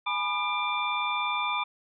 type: tone cluster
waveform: sine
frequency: 831 / 988 / 1209 / 2370 / 3543 Hz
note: G#5 / B5 / D6 / D7 / A7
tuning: +1 / 0 / +50 / +15 / +11 cents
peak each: -36 / -31 / -32 / -31 / -35 dBFS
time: 0.06-1.64 s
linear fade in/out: 10 ms
effects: none